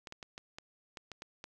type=clicks; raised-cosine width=0.2 ms; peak=-27 dBFS; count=9; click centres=0.072 / 0.124 / 0.228 / 0.379 / 0.585 / 0.972 / 1.117 / 1.221 / 1.441 s; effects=none